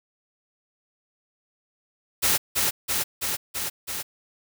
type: noise with echo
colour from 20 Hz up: white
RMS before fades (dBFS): -21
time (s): 2.22-2.38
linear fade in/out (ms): 20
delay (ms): 330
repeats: 5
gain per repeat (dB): -2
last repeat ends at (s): 4.03
effects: none